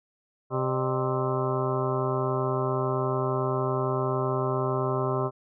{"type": "harmonic tone with a mistuned harmonic", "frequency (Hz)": 130.81, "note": "C3", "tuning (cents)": 0, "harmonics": [1, 2, 3, 4, 5, 6, 7, 8, 9, 10], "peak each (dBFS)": [-29, -36, -29, -40, -32, -38, -41, -33, -39, -37], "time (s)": [0.5, 5.31], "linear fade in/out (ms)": 50, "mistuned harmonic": 5, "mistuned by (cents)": -120, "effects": []}